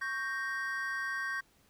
triangle chord, G diminished, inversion second, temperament equal, 1108.7 / 1568 / 1864.7 Hz, Db6 / G6 / Bb6, 0 / 0 / 0 cents, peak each -39 / -34 / -36 dBFS, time 0.01-1.41 s, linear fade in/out 10 ms, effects pink hiss -67 dBFS RMS until 1.69 s

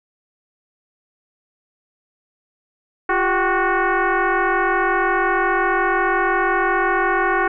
sine tone with frequency modulation, 349.2 Hz, F4, in tune, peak -15 dBFS, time 3.09-7.48 s, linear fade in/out 5 ms, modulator 372 Hz, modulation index 4.1, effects none

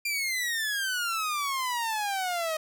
sawtooth exponential sweep, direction down, 2396 to 622.3 Hz, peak -24 dBFS, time 0.05-2.57 s, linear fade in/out 5 ms, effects none

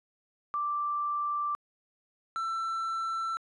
sine / triangle tone pair in turn, 1174.7 / 1337.7 Hz, D6 / E6, 0 / +25 cents, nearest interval major second, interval 225 cents, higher second, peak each -28 dBFS, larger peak neither, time 0.54-1.55 / 2.36-3.37 s, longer neither, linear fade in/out 0 ms, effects resampled to 24000 Hz

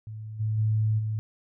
sine tone with level steps, 108.6 Hz, A2, 22 cents flat, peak -35 / -24 / -21 / -26 dBFS, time 0.07-1.19 s, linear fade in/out 0 ms, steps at 0.39 / 0.57 / 0.98 s, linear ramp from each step 20 ms, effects none

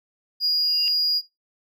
triangle tone, 4868 Hz, D#8, 39 cents flat, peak -17 dBFS, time 0.4-1.22 s, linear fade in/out 50 ms
sine tone with exponential growth, 2794 Hz, F7, in tune, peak -24 dBFS, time 0.57-0.88 s, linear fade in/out 0 ms, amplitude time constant 67 ms
effects noise-tail reverb RT60 0.2 s tail -17 dB re dry + tanh soft clip ceiling -12 dBFS

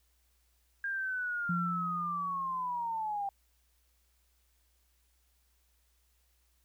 sine linear sweep, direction down, 1614 to 784 Hz, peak -32 dBFS, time 0.84-3.29 s, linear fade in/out 2 ms
sine tone with exponential decay, 174.3 Hz, F3, 3 cents flat, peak -29 dBFS, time 1.49-3.29 s, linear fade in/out 5 ms, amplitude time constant 390 ms
effects added 60 Hz sine -70 dBFS peak until 6.64 s + white hiss -74 dBFS RMS until 6.64 s

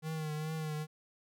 square tone with vibrato, 155.56 Hz, D#3, in tune, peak -36 dBFS, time 0.02-0.87 s, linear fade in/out 50 ms, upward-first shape triangle, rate 2.4 Hz, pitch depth 48 cents each way, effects none

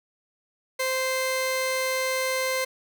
sawtooth tone pair together, 521 / 1042 Hz, C5 / C6, -7 / -7 cents, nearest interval octave, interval 1200 cents, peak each -22 / -22 dBFS, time 0.79-2.65 s, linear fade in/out 10 ms, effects none

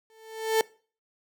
35% pulse tone with exponential growth, 442.9 Hz, A4, 11 cents sharp, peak -16 dBFS, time 0.1-0.61 s, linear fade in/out 1 ms, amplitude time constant 110 ms, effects noise-tail reverb RT60 0.4 s tail -22 dB re dry

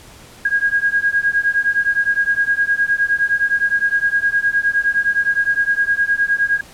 sine beating tone pair, 1630 / 1639.7 Hz, G#6 / G#6, -33 / -23 cents, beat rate 9.7 Hz, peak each -17 dBFS, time 0.45-6.61 s, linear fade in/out 5 ms, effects pink hiss -42 dBFS RMS until 6.73 s + low-pass 12000 Hz 12 dB/octave

